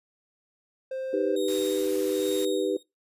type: tone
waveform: triangle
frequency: 525 Hz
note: C5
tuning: 6 cents sharp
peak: -28 dBFS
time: 0.91-1.36 s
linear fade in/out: 5 ms
type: chord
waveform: sine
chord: Eb augmented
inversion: none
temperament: equal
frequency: 311.1 / 392 / 493.9 Hz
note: Eb4 / G4 / B4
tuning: 0 / 0 / 0 cents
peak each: -30 / -27 / -28 dBFS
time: 1.13-2.77 s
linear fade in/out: 5 ms
type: tone with tremolo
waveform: sawtooth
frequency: 3729 Hz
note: A#7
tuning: in tune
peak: -31 dBFS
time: 1.36-2.83 s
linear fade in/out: 5 ms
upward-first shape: sine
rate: 1.2 Hz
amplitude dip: 90%
type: noise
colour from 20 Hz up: white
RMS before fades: -40 dBFS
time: 1.48-2.45 s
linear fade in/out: 2 ms
effects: noise-tail reverb RT60 0.2 s tail -23 dB re dry + resampled to 32000 Hz